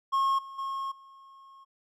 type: tone with level steps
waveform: triangle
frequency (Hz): 1084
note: C#6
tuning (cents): -39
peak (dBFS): -21 / -39 / -29 / -48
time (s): 0.12-1.65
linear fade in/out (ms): 20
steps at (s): 0.38 / 0.58 / 0.91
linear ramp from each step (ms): 10
effects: none